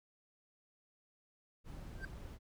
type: noise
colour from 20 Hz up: brown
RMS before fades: -48 dBFS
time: 1.64-2.39 s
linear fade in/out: 50 ms
type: tone with exponential growth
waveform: triangle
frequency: 1568 Hz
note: G6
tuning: in tune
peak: -37 dBFS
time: 1.95-2.05 s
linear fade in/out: 2 ms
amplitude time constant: 20 ms
effects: none